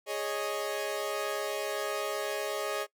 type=chord; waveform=sawtooth; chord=Ab suspended fourth; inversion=none; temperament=equal; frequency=415.3 / 554.4 / 622.3 Hz; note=Ab4 / Db5 / Eb5; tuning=0 / 0 / 0 cents; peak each=-32 dBFS; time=0.06-2.87 s; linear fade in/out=50 ms; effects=noise-tail reverb RT60 0.1 s tail -21 dB re dry